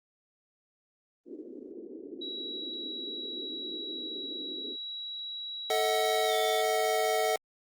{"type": "band-pass noise", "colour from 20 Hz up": "white", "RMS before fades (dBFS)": -44, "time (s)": [1.25, 4.77], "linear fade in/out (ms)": 50, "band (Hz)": [260, 420], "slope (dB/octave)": 48}
{"type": "tone with pitch glide", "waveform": "sine", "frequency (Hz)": [3888, 3504], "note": ["B7", "A7"], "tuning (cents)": [-28, -8], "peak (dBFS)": -36, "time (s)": [2.21, 6.62], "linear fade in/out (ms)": 10, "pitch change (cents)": -180, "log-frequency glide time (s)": [6.26, 6.34]}
{"type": "chord", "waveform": "square", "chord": "D# diminished", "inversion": "second", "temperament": "equal with one note detuned", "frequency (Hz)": [440, 635, 740], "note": ["A4", "D#5", "F#5"], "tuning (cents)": [0, 35, 0], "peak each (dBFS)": -31, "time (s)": [5.7, 7.36], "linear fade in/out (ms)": 2}
{"effects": ["Opus 24 kbps"]}